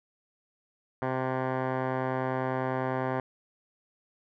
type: tone with low-pass filter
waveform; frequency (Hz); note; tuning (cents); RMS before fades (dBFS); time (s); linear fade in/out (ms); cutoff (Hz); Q
10% pulse; 130; C3; -11; -30; 1.02-3.2; 2; 1300; 4.3
effects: none